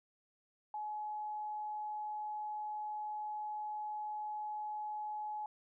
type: tone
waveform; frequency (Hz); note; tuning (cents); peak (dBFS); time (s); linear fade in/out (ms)
sine; 847; G#5; +34; -38; 0.74-5.46; 2
effects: none